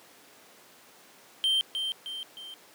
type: tone with echo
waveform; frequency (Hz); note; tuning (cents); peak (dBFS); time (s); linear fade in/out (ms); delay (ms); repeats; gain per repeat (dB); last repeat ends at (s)
triangle; 3136; G7; 0; -21; 1.44-1.61; 0; 310; 3; -6; 2.54
effects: pink hiss -54 dBFS RMS until 2.74 s + high-pass 300 Hz 12 dB/octave